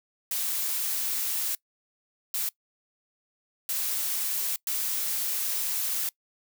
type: noise bursts at uneven times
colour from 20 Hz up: blue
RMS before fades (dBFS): -29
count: 4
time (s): 0.31-1.55 / 2.34-2.49 / 3.69-4.56 / 4.67-6.09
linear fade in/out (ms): 2
effects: noise-tail reverb RT60 0.1 s tail -23 dB re dry